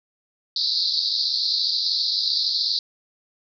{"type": "band-pass noise", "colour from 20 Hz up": "white", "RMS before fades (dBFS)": -23, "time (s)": [0.56, 2.79], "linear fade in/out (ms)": 2, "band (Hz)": [3900, 4900], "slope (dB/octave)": 96, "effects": []}